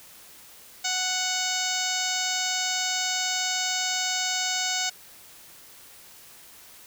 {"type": "harmonic tone with a mistuned harmonic", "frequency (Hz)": 740, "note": "F#5", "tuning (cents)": 0, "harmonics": [1, 2, 3, 4, 5, 6, 7, 8, 9, 10], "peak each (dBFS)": [-34, -34, -34, -34, -34, -34, -34, -34, -34, -34], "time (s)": [0.84, 4.9], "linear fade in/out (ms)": 10, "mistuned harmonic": 8, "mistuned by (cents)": 25, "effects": ["white hiss -49 dBFS RMS until 6.86 s"]}